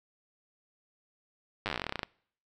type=slowing click train; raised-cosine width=0.3 ms; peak=-16 dBFS; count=19; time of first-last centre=1.66-2.032 s; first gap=9 ms; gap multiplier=1.09; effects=noise-tail reverb RT60 0.6 s tail -25 dB re dry